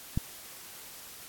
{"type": "click", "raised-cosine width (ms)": 5, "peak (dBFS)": -15, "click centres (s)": 0.175, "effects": ["white hiss -47 dBFS RMS until 1.28 s", "AAC 64 kbps"]}